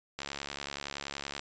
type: click train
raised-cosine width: 0.2 ms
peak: -19 dBFS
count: 86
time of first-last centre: 0.19-1.394 s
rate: 70.6 Hz
effects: resampled to 16000 Hz